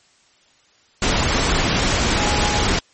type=tone in noise; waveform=sine; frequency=832 Hz; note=G#5; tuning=3 cents sharp; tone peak=-25 dBFS; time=2.18-2.64 s; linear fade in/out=2 ms; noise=pink; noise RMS=-18 dBFS; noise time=1.02-2.79 s; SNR=-10 dB; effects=white hiss -56 dBFS RMS until 2.93 s + MP3 32 kbps